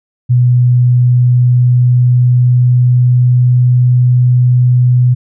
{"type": "tone with pitch glide", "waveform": "sine", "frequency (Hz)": [123.47, 124.33], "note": ["B2", "B2"], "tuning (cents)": [0, 12], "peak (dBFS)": -5, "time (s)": [0.29, 5.15], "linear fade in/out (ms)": 20, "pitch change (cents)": 12, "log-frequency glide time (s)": [0.74, 3.93], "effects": []}